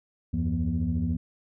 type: tone cluster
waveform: sine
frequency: 76.9 / 91 / 169.2 / 241.2 Hz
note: D#2 / F#2 / E3 / B3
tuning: -20 / -28 / +45 / -41 cents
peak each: -29 dBFS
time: 0.33-1.17 s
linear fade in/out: 10 ms
effects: tanh soft clip ceiling -17 dBFS